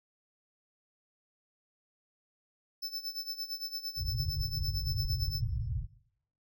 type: tone with tremolo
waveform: square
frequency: 5274 Hz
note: E8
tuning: in tune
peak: -34 dBFS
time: 2.82-5.41 s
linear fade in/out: 10 ms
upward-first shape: sine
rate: 8.8 Hz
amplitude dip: 85%
type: low-pass noise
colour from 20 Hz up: white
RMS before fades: -34 dBFS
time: 3.96-5.87 s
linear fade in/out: 50 ms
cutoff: 140 Hz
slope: 96 dB/octave
effects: noise-tail reverb RT60 0.7 s tail -18 dB re dry